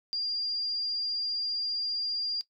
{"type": "tone", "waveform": "sine", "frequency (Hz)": 4795, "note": "D8", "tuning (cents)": 35, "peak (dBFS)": -28, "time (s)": [0.13, 2.41], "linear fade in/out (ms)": 0, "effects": ["noise-tail reverb RT60 0.1 s tail -18 dB re dry"]}